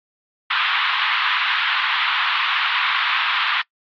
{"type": "band-pass noise", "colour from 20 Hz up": "pink", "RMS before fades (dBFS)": -20, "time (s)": [0.5, 3.62], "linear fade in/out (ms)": 10, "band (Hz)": [1000, 3700], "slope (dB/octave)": 48, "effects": ["noise-tail reverb RT60 0.1 s tail -24 dB re dry", "AAC 48 kbps"]}